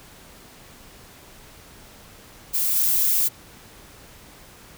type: noise with level steps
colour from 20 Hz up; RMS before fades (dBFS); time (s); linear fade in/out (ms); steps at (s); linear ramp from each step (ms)
violet; -22 / -20; 2.53-3.29; 20; 2.76; 5
effects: pink hiss -47 dBFS RMS until 4.77 s